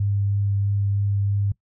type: tone with vibrato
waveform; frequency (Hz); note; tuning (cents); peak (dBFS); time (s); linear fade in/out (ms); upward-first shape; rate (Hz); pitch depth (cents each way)
sine; 100.4; G2; +42; -19; 0-1.52; 5; triangle; 3.1; 11
effects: noise-tail reverb RT60 0.1 s tail -20 dB re dry